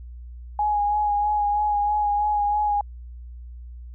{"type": "tone with vibrato", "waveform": "sine", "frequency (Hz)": 830.6, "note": "G#5", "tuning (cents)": 0, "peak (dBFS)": -19, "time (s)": [0.59, 2.81], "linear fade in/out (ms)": 2, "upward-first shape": "sine", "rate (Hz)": 3.1, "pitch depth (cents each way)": 22, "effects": ["added 60 Hz sine -36 dBFS peak until 3.94 s"]}